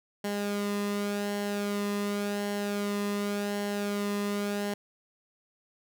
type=tone with flanger; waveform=sawtooth; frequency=203.9 Hz; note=G#3; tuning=32 cents flat; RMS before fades=-31 dBFS; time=0.24-4.74 s; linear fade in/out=5 ms; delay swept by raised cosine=0.81 to 1.33 ms; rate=0.89 Hz; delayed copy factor=-0.5; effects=none